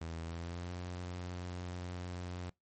sawtooth tone with pitch glide, 82.4 to 89.34 Hz, E2 to F2, 0 to +40 cents, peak -36 dBFS, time 0.01-2.5 s, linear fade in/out 5 ms, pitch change +140 cents, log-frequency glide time 0.22-0.74 s, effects noise-tail reverb RT60 0.2 s tail -25 dB re dry + MP3 32 kbps

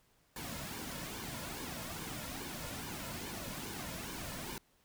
pink noise with flanger, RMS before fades -43 dBFS, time 0.36-4.58 s, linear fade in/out 2 ms, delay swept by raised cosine 1.5 to 2.6 ms, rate 2.4 Hz, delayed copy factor -0.6, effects pink hiss -71 dBFS RMS until 4.84 s

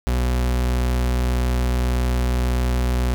40% pulse tone, 61.74 Hz, B1, in tune, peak -17 dBFS, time 0.07-3.14 s, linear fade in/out 0 ms, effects none

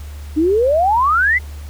sine exponential sweep, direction up, 294.6 to 2093 Hz, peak -11 dBFS, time 0.36-1.39 s, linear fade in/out 20 ms, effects added 73 Hz sine -28 dBFS peak until 1.69 s + pink hiss -43 dBFS RMS until 1.69 s

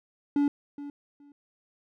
triangle tone with echo, 286.9 Hz, D4, 40 cents flat, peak -19 dBFS, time 0.36-0.48 s, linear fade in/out 2 ms, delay 420 ms, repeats 2, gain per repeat -15 dB, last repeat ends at 1.32 s, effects none

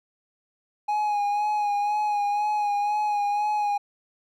triangle tone with vibrato, 830 Hz, G#5, 1 cent flat, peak -20 dBFS, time 0.88-3.78 s, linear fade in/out 10 ms, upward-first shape sine, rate 2 Hz, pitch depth 30 cents each way, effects none

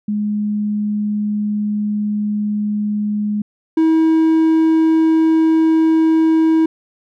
sine / triangle tone pair in turn, 208.9 / 321.2 Hz, G#3 / E4, +10 / -45 cents, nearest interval perfect fifth, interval 745 cents, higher second, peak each -16 / -8 dBFS, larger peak second, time 0.08-3.42 / 3.77-6.66 s, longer first, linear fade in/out 5 ms, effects none

